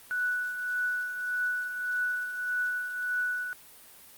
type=tone with tremolo; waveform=sine; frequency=1480 Hz; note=F#6; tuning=in tune; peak=-25 dBFS; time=0.11-3.53 s; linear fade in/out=0 ms; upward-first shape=triangle; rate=1.7 Hz; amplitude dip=60%; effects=white hiss -52 dBFS RMS until 4.17 s + Opus 32 kbps